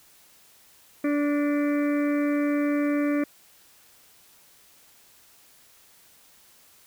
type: harmonic tone with a mistuned harmonic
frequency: 290.7 Hz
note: D4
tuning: 18 cents flat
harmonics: 1 / 2 / 4 / 5 / 6 / 7 / 8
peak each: -22 / -30 / -38 / -41 / -40 / -41 / -41 dBFS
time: 1.04-3.24 s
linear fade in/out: 5 ms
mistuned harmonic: 6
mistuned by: +27 cents
effects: white hiss -56 dBFS RMS until 6.86 s